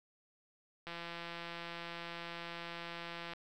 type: click train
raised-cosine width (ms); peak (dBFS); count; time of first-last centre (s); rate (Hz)
0.3; -28; 420; 0.87-3.335; 170
effects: 11-bit